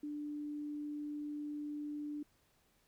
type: tone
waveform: sine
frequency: 295.5 Hz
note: D4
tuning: 11 cents sharp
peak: -39 dBFS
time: 0.03-2.23 s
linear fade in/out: 5 ms
effects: pink hiss -73 dBFS RMS until 2.87 s